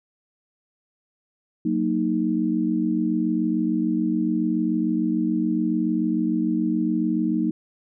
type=chord; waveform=sine; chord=D# minor; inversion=first; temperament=equal with one note detuned; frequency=185 / 231.9 / 311.1 Hz; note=F#3 / A#3 / D#4; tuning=0 / -9 / 0 cents; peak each=-26 / -24 / -23 dBFS; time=1.65-7.51 s; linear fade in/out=5 ms; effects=none